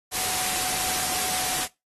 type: tone in noise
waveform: sine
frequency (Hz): 740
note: F#5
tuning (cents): 0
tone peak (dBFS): -34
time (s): 0.11-1.68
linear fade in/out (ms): 50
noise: white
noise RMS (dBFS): -26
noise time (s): 0.11-1.68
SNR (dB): -11
effects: noise-tail reverb RT60 0.2 s tail -19 dB re dry + AAC 32 kbps